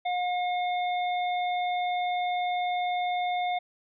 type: harmonic tone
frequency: 718 Hz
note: F5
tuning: 48 cents sharp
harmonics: 1 / 3 / 5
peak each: -26 / -36 / -40 dBFS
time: 0.05-3.59 s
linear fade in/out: 10 ms
effects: none